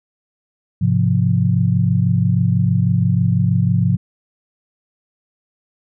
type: chord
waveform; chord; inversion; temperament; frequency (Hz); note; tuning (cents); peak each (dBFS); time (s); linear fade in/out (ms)
sine; F minor; first; just; 104.77 / 130.96 / 174.61; Ab2 / C3 / F3; +16 / +2 / 0; -17; 0.81-3.97; 10
effects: none